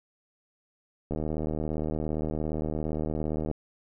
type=click train; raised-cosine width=2 ms; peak=-18 dBFS; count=187; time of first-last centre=1.11-3.513 s; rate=77.4 Hz; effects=none